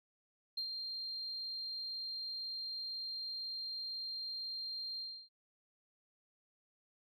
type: tone with ADSR envelope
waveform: sine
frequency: 4186 Hz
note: C8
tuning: in tune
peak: -34 dBFS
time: 0.57-5.29 s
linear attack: 8 ms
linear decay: 87 ms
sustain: -5 dB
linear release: 300 ms
effects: tanh soft clip ceiling -32 dBFS